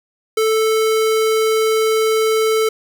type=tone; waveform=square; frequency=440 Hz; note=A4; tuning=in tune; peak=-14 dBFS; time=0.37-2.69 s; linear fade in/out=5 ms; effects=none